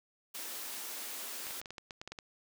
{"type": "high-pass noise", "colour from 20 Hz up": "white", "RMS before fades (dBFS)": -42, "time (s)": [0.34, 1.61], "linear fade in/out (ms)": 10, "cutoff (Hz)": 220, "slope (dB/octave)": 48}
{"type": "clicks", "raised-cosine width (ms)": 0.2, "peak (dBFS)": -26, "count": 11, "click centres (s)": [1.468, 1.508, 1.615, 1.658, 1.706, 1.782, 1.908, 2.015, 2.076, 2.12, 2.188]}
{"effects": []}